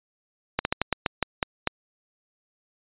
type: slowing click train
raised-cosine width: 0.3 ms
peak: -6 dBFS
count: 9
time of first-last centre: 0.59-1.674 s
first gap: 61 ms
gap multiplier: 1.22
effects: resampled to 8000 Hz